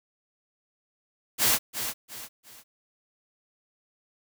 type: noise with echo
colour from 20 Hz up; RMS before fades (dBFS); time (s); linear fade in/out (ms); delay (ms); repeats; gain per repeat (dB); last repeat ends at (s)
white; -22; 1.38-1.59; 50; 350; 3; -9; 2.64
effects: none